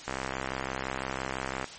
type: click train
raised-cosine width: 0.5 ms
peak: -16 dBFS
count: 104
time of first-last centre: 0.08-1.643 s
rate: 65.9 Hz
effects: white hiss -44 dBFS RMS until 1.78 s + MP3 32 kbps